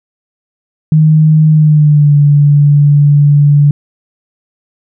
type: tone with pitch glide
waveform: sine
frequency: 155.56 to 145.14 Hz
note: D#3 to D3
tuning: 0 to -20 cents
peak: -3 dBFS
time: 0.92-3.71 s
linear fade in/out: 2 ms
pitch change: -120 cents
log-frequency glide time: 1.5-2.15 s
effects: none